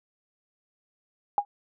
sine tone with exponential decay, 816 Hz, G#5, 31 cents flat, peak -15 dBFS, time 1.38-1.45 s, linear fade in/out 1 ms, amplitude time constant 15 ms, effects none

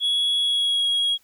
sine tone with pitch glide, 3355 to 3303 Hz, G#7 to G#7, +17 to -10 cents, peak -16 dBFS, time 0-1.18 s, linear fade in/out 50 ms, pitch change -27 cents, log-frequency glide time 0.39-0.89 s, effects tanh soft clip ceiling -18 dBFS + white hiss -61 dBFS RMS until 1.23 s

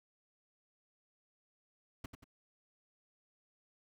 brown noise with echo, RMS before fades -41 dBFS, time 2.04-2.06 s, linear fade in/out 5 ms, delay 91 ms, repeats 2, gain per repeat -7 dB, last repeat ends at 2.242 s, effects none

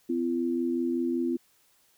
sine tone pair together, 254.8 / 340.1 Hz, C4 / F4, -46 / -46 cents, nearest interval perfect fourth, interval 500 cents, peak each -28 dBFS, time 0.09-1.37 s, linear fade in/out 10 ms, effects white hiss -65 dBFS RMS until 1.97 s

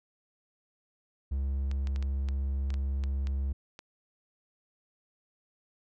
triangle tone, 68.2 Hz, C#2, 28 cents flat, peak -26 dBFS, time 1.31-3.53 s, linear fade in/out 10 ms
clicks, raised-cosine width 0.2 ms, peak -27 dBFS, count 10, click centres 1.714 / 1.872 / 1.961 / 2.026 / 2.287 / 2.704 / 2.741 / 3.038 / 3.271 / 3.791 s
effects none

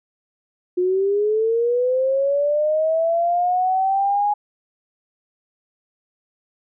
sine linear sweep, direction up, 355.9 to 833 Hz, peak -16 dBFS, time 0.77-4.34 s, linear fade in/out 10 ms, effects none

